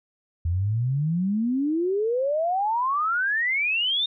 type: exponential sweep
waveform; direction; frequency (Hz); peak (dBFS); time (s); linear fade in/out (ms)
sine; up; 81.3 to 3700; -21; 0.45-4.06; 5
effects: none